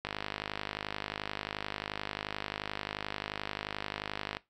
click train, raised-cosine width 0.3 ms, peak -18 dBFS, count 223, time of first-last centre 0.05-4.369 s, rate 51.4 Hz, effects noise-tail reverb RT60 0.2 s tail -19 dB re dry

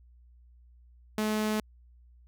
sawtooth tone, 214.6 Hz, A3, 43 cents flat, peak -23 dBFS, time 1.18-1.6 s, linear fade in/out 2 ms, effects added 60 Hz sine -54 dBFS peak until 2.27 s

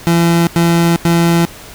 30% pulse tone bursts, 169.1 Hz, E3, 44 cents sharp, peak -6 dBFS, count 3, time 0.07-1.452 s, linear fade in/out 0 ms, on 400 ms, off 91 ms, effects pink hiss -34 dBFS RMS until 1.74 s

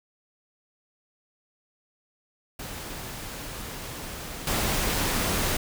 pink noise with level steps, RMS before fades -37 / -26 dBFS, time 2.59-5.57 s, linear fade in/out 5 ms, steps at 4.47 s, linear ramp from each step 2 ms, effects none

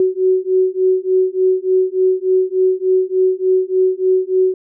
sine beating tone pair, 371.6 / 375 Hz, F#4 / F#4, +7 / +23 cents, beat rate 3.4 Hz, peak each -15 / -15 dBFS, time 0-4.54 s, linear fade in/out 2 ms, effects none

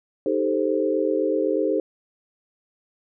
sine chord, A half-diminished seventh, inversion second, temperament equal, 311.1 / 392 / 440 / 523.3 Hz, Eb4 / G4 / A4 / C5, 0 / 0 / 0 / 0 cents, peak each -25 dBFS, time 0.26-1.8 s, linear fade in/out 2 ms, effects none

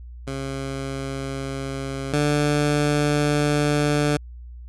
15% pulse tone pair in turn, 135.8 / 147.26 Hz, C#3 / D3, -35 / +5 cents, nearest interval minor second, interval 140 cents, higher second, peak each -21 / -12 dBFS, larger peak second, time 0.27-2.13 / 2.13-4.17 s, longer second, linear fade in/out 5 ms, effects added 60 Hz sine -36 dBFS peak until 4.68 s + resampled to 24000 Hz

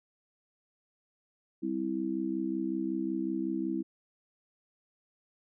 harmonic tone, 65.41 Hz, C2, in tune, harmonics 3 / 4 / 5, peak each -37 / -35 / -32 dBFS, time 1.62-3.83 s, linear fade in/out 20 ms, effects none

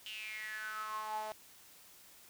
sawtooth tone with high-pass filter sweep, 215.5 Hz, A3, 36 cents flat, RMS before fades -42 dBFS, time 0.06-1.32 s, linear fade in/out 0 ms, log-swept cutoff 3000 to 710 Hz, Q 9.8, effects white hiss -59 dBFS RMS until 2.29 s

